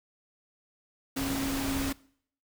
sine tone in noise, 272.4 Hz, C#4, 30 cents flat, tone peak -30 dBFS, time 1.16-1.93 s, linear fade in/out 10 ms, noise pink, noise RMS -34 dBFS, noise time 1.16-1.93 s, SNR +1 dB, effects noise-tail reverb RT60 0.6 s tail -22 dB re dry

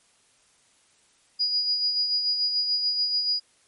sine tone with tremolo, 4900 Hz, D#8, 27 cents flat, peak -20 dBFS, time 1.39-3.4 s, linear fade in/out 20 ms, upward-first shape sine, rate 6.9 Hz, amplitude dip 45%, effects white hiss -62 dBFS RMS until 3.67 s + MP3 48 kbps

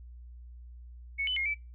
sine tone with pitch steps, 2211 / 3008 / 2144 / 2312 Hz, C#7 / F#7 / C7 / D7, -5 / +28 / +42 / -28 cents, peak -28 dBFS, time 1.18-1.548 s, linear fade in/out 20 ms, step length 92 ms, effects noise-tail reverb RT60 0.3 s tail -26 dB re dry + added 60 Hz sine -45 dBFS peak until 1.74 s

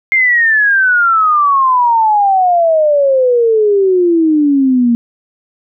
sine exponential sweep, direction down, 2126 to 232 Hz, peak -7 dBFS, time 0.12-4.95 s, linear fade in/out 0 ms, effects none

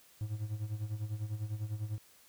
triangle tone with tremolo, 106.7 Hz, G#2, 47 cents sharp, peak -30 dBFS, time 0.21-1.98 s, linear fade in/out 0 ms, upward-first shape sine, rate 10 Hz, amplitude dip 75%, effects white hiss -62 dBFS RMS until 2.28 s

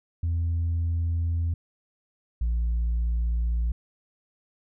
sine tone pair in turn, 83.9 / 57.81 Hz, E2 / A#1, +31 / -14 cents, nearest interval tritone, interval 645 cents, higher first, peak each -21 / -20 dBFS, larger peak second, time 0.23-1.54 / 2.41-3.72 s, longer neither, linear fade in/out 5 ms, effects tanh soft clip ceiling -21 dBFS

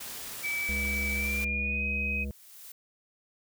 white noise, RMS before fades -40 dBFS, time 0-1.45 s, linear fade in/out 10 ms
sine tone with pitch glide, 2301 to 2524 Hz, D7 to D#7, -36 to +24 cents, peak -29 dBFS, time 0.43-2.25 s, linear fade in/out 20 ms, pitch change +160 cents, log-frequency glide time 1.13-1.85 s
harmonic tone, 69.3 Hz, C#2, in tune, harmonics 1 / 3 / 5 / 7 / 9, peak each -33 / -38 / -52 / -46 / -53 dBFS, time 0.69-2.31 s, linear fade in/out 0 ms
blue noise with exponential growth, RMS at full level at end -45 dBFS, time 1.38-2.72 s, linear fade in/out 5 ms, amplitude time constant 290 ms
effects none

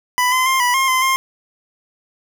25% pulse tone with pitch steps, 993 / 1027 / 1055 / 981 / 1066 / 1034 / 1060 Hz, B5 / C6 / C6 / B5 / C6 / C6 / C6, +9 / -33 / +14 / -12 / +32 / -21 / +22 cents, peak -10 dBFS, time 0.18-1.16 s, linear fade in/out 0 ms, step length 140 ms, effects 8-bit

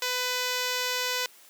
5% pulse tone, 500 Hz, B4, 21 cents sharp, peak -15 dBFS, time 0.02-1.26 s, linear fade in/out 2 ms, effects white hiss -54 dBFS RMS until 1.49 s + high-pass 300 Hz 12 dB/octave

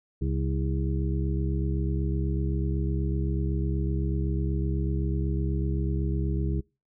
harmonic tone with a mistuned harmonic, 68 Hz, C#2, 33 cents flat, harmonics 1 / 2 / 3 / 5 / 6, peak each -27 / -29 / -35 / -35 / -39 dBFS, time 0.21-6.61 s, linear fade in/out 10 ms, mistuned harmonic 5, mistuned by -90 cents, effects noise-tail reverb RT60 0.3 s tail -26 dB re dry

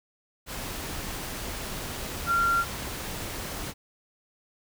sine tone in noise, 1379 Hz, F6, 22 cents flat, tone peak -21 dBFS, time 2.26-2.65 s, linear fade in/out 50 ms, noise pink, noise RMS -35 dBFS, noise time 0.46-3.74 s, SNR +11 dB, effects none

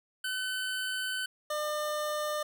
25% pulse tone pair in turn, 1516 / 601.6 Hz, F#6 / D5, +42 / +42 cents, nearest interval octave + major third, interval 1600 cents, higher first, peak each -28 / -27 dBFS, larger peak second, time 0.24-1.26 / 1.5-2.43 s, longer first, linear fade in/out 5 ms, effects none

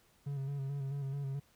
triangle tone with vibrato, 138.59 Hz, C#3, in tune, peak -33 dBFS, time 0.26-1.4 s, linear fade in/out 10 ms, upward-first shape square, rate 4.6 Hz, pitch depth 37 cents each way, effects pink hiss -68 dBFS RMS until 1.55 s

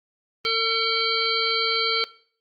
harmonic tone, 452 Hz, A4, 47 cents sharp, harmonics 1 / 3 / 5 / 7 / 9 / 10, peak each -28 / -28 / -28 / -28 / -28 / -28 dBFS, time 0.45-2.04 s, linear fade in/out 0 ms, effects noise-tail reverb RT60 0.5 s tail -19 dB re dry + Opus 32 kbps

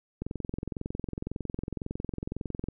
click train, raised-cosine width 3 ms, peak -20 dBFS, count 55, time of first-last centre 0.22-2.686 s, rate 21.9 Hz, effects none

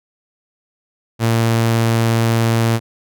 sawtooth tone, 114.6 Hz, A#2, 29 cents flat, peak -9 dBFS, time 1.19-2.8 s, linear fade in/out 50 ms, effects none

